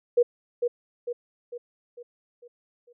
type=tone with echo; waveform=sine; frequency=481.8 Hz; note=B4; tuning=43 cents flat; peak=-15 dBFS; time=0.17-0.23 s; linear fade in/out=10 ms; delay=450 ms; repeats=6; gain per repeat=-6 dB; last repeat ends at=2.93 s; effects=none